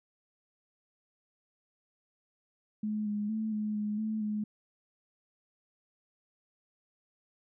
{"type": "tone with pitch steps", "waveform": "sine", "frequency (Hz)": [212.8, 207.9, 218.9, 212.3, 209.8, 217.6, 211.3], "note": ["G#3", "G#3", "A3", "G#3", "G#3", "A3", "G#3"], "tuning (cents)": [42, 2, -9, 38, 18, -19, 30], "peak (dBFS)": -30, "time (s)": [2.83, 4.44], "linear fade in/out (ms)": 5, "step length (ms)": 230, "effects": []}